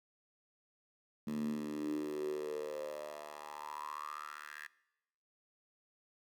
10% pulse tone with high-pass filter sweep, 74.9 Hz, D2, 35 cents sharp, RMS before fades -41 dBFS, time 1.27-4.67 s, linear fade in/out 5 ms, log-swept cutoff 200 to 1700 Hz, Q 8.3, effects noise-tail reverb RT60 0.9 s tail -20 dB re dry

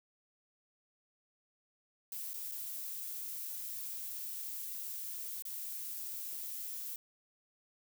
violet noise with dropouts, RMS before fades -42 dBFS, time 2.12-6.96 s, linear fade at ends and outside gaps 2 ms, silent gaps 2.334-2.34 / 2.515-2.519 / 5.423-5.452 s, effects none

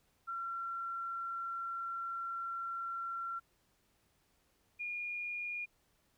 sine tone pair in turn, 1363 / 2429 Hz, F6 / D#7, -43 / -42 cents, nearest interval minor seventh, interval 1001 cents, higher second, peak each -37 / -37 dBFS, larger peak neither, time 0.27-3.4 / 4.79-5.66 s, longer first, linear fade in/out 20 ms, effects pink hiss -74 dBFS RMS until 6.17 s

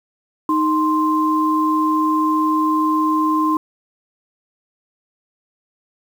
sine tone pair together, 311.1 / 1046.4 Hz, D#4 / C6, 0 / 0 cents, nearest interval octave + major sixth, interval 2100 cents, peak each -17 dBFS, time 0.49-3.57 s, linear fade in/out 2 ms, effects 7-bit

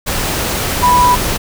sine tone in noise, 986 Hz, B5, 3 cents flat, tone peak -7 dBFS, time 0.82-1.16 s, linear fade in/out 20 ms, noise pink, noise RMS -17 dBFS, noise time 0.06-1.38 s, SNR +7 dB, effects none

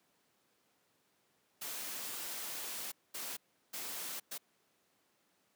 white noise bursts at uneven times, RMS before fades -42 dBFS, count 4, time 1.61-2.92 / 3.14-3.37 / 3.73-4.2 / 4.31-4.38 s, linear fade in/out 10 ms, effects pink hiss -74 dBFS RMS until 5.55 s + high-pass 200 Hz 12 dB/octave

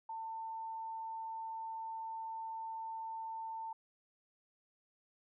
sine tone, 896 Hz, A5, 31 cents sharp, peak -40 dBFS, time 0.09-3.73 s, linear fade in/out 5 ms, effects none

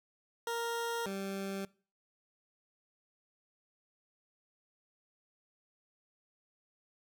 20% pulse tone pair in turn, 466.2 / 195.33 Hz, A#4 / G3, 0 / -6 cents, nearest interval octave + minor third, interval 1506 cents, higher first, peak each -29 / -32 dBFS, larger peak first, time 0.47-1.06 / 1.06-1.65 s, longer neither, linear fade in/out 2 ms, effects noise-tail reverb RT60 0.4 s tail -22 dB re dry

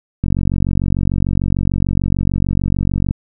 click train, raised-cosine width 5 ms, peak -5 dBFS, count 135, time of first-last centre 0.24-3.109 s, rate 46.7 Hz, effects none

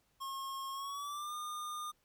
square tone with pitch glide, 1081 to 1213.4 Hz, C#6 to D#6, -44 to -44 cents, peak -40 dBFS, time 0.2-1.92 s, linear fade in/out 20 ms, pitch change +200 cents, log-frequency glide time 0.72-1.34 s, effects pink hiss -75 dBFS RMS until 2.04 s

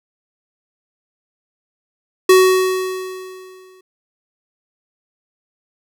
square tone with exponential decay, 373.4 Hz, F#4, 16 cents sharp, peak -6 dBFS, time 2.29-3.81 s, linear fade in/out 5 ms, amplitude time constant 330 ms, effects none

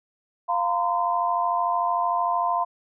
sine chord, F suspended fourth, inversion none, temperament equal with one note detuned, 698.5 / 932.3 / 1025.6 Hz, F5 / Bb5 / C6, 0 / 0 / -35 cents, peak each -25 / -27 / -24 dBFS, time 0.48-2.65 s, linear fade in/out 20 ms, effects none

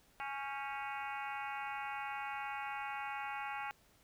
harmonic tone with a mistuned harmonic, 277.2 Hz, C#4, in tune, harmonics 3 / 4 / 5 / 6 / 7 / 8 / 9 / 10, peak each -42 / -48 / -47 / -51 / -50 / -50 / -50 / -53 dBFS, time 0.2-3.71 s, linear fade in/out 0 ms, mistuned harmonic 6, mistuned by -67 cents, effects pink hiss -68 dBFS RMS until 4.03 s

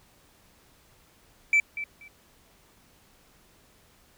sine tone with echo, 2323 Hz, D7, 20 cents flat, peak -15 dBFS, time 1.53-1.6 s, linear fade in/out 2 ms, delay 240 ms, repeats 2, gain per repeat -15 dB, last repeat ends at 2.08 s, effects tanh soft clip ceiling -16 dBFS + pink hiss -60 dBFS RMS until 4.17 s

